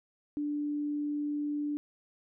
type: tone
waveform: sine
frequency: 293.8 Hz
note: D4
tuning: 1 cent sharp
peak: -30 dBFS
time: 0.37-1.77 s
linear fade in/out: 0 ms
effects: none